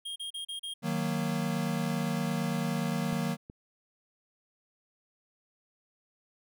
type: tone bursts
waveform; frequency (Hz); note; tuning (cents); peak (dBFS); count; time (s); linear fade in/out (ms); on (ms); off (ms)
square; 3233; G#7; -47; -36; 5; 0.05-0.74; 10; 110; 35
type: chord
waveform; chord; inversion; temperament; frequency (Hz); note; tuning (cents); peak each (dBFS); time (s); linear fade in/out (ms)
square; D# minor; none; equal; 155.56 / 185 / 233.1; D#3 / F#3 / A#3; 0 / 0 / 0; -34; 0.82-3.37; 50
type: clicks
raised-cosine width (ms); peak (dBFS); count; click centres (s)
3; -32; 2; 3.129 / 3.499
effects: none